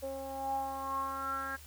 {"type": "tone with low-pass filter sweep", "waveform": "10% pulse", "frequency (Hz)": 270.1, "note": "C#4", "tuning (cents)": -45, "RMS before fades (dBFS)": -37, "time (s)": [0.02, 1.57], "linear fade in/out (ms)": 20, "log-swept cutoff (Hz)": [580, 1600], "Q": 10, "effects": ["added 74 Hz sine -52 dBFS peak until 1.66 s", "white hiss -55 dBFS RMS until 1.66 s"]}